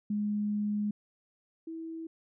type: tone pair in turn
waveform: sine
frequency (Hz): 208.2 / 325.9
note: G#3 / E4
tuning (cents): +5 / -20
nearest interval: minor sixth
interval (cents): 775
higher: second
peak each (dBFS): -28 / -37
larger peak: first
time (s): 0.1-0.91 / 1.67-2.07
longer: first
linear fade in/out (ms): 5
effects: none